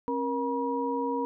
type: tone cluster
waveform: sine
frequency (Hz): 270.1 / 473 / 961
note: C#4 / A#4 / B5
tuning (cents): -45 / +25 / -48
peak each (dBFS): -31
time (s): 0.08-1.25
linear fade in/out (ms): 0
effects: none